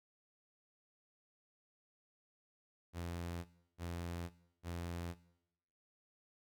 sawtooth tone bursts, 86 Hz, F2, 26 cents flat, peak -37 dBFS, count 3, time 2.93-5.15 s, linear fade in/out 50 ms, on 520 ms, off 330 ms, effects noise-tail reverb RT60 0.8 s tail -17 dB re dry

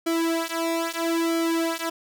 sawtooth tone with flanger, 331.3 Hz, E4, 9 cents sharp, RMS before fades -25 dBFS, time 0.06-1.9 s, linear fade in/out 10 ms, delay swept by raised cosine 1.1 to 3.7 ms, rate 0.77 Hz, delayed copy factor -1, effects none

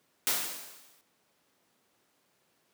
white noise with exponential decay, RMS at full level -26 dBFS, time 0.27-1.01 s, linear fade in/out 0 ms, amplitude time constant 160 ms, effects pink hiss -71 dBFS RMS until 2.73 s + high-pass 200 Hz 12 dB/octave

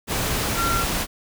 sine tone in noise, 1370 Hz, F6, 34 cents flat, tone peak -22 dBFS, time 0.55-0.85 s, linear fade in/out 50 ms, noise pink, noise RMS -24 dBFS, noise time 0.07-1.07 s, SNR -1 dB, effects none

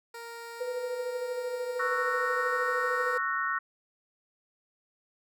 15% pulse tone, 466.2 Hz, A#4, in tune, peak -34 dBFS, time 0.14-3.18 s, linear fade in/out 5 ms
sine tone with tremolo, 497.6 Hz, B4, 13 cents sharp, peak -29 dBFS, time 0.6-3.18 s, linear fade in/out 10 ms, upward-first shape sine, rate 13 Hz, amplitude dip 50%
sine chord, F# dominant seventh, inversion second, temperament just, 1110 / 1332 / 1480 / 1850 Hz, C#6 / E6 / F#6 / A#6, +2 / +18 / 0 / -14 cents, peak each -33 dBFS, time 1.79-3.59 s, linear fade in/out 10 ms
effects none

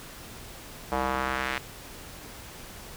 square tone with band-pass filter sweep, 65.41 Hz, C2, in tune, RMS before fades -29 dBFS, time 0.92-1.58 s, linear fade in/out 0 ms, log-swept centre 830 to 2100 Hz, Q 1.5, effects pink hiss -44 dBFS RMS until 2.96 s

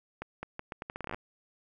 accelerating click train, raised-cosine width 0.5 ms, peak -22 dBFS, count 15, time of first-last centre 0.22-1.145 s, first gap 210 ms, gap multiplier 0.78, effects none

